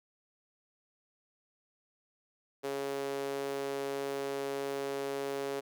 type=tone with high-pass filter; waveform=sawtooth; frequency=138.59 Hz; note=C#3; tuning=in tune; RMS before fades=-36 dBFS; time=2.63-5.61 s; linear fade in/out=20 ms; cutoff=420 Hz; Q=3; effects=none